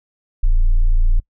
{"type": "tone", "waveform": "sine", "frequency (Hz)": 28.81, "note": "A#0", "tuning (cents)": -19, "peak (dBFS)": -7, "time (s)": [0.43, 1.2], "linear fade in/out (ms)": 10, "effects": ["noise-tail reverb RT60 0.1 s tail -26 dB re dry", "tanh soft clip ceiling -9 dBFS"]}